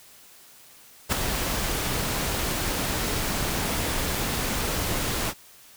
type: noise with ADSR envelope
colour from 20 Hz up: pink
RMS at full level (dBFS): -20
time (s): 1.09-5.34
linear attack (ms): 35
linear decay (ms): 5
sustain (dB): -7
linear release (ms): 54
effects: white hiss -51 dBFS RMS until 5.76 s